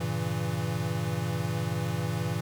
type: chord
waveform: square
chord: G diminished seventh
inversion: none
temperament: equal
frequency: 98 / 116.54 / 138.59 / 164.81 Hz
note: G2 / Bb2 / Db3 / Fb3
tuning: 0 / 0 / 0 / 0 cents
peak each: -36 / -33 / -37 / -33 dBFS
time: 0-2.41 s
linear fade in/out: 10 ms
effects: none